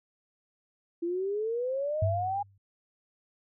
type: exponential sweep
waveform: sine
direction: up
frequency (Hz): 334.2 to 824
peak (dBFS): -28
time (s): 1.02-2.43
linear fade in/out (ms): 10
type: tone with exponential decay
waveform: sine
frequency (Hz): 98.5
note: G2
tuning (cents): +9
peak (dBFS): -22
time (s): 2.02-2.58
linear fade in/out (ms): 5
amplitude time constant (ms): 120
effects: none